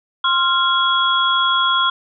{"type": "tone cluster", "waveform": "sine", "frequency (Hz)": [1054, 1386, 3334], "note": ["C6", "F6", "G#7"], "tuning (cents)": [12, -14, 6], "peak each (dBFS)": -18, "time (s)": [0.24, 1.9], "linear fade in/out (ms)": 5, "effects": []}